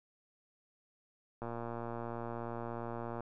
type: click train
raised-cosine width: 1 ms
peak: -27 dBFS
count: 210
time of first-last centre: 1.42-3.206 s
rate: 117 Hz
effects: none